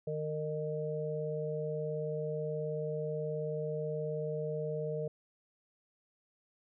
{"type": "harmonic tone", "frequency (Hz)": 153.1, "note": "D#3", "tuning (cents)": -28, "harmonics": [1, 3, 4], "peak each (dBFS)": [-38, -36, -40], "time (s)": [0.07, 5.08], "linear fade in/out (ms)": 5, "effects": []}